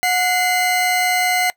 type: tone pair together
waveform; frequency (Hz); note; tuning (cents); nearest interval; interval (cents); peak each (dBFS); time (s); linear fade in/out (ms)
40% pulse; 730 / 2065; F#5 / C7; -24 / -23; octave + tritone; 1801; -17; 0.03-1.5; 0
effects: noise-tail reverb RT60 0.1 s tail -21 dB re dry